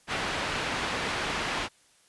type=low-pass noise; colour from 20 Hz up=white; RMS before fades=-31 dBFS; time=0.07-1.69 s; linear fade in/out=50 ms; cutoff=2500 Hz; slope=12 dB/octave; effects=white hiss -62 dBFS RMS until 2.08 s + resampled to 24000 Hz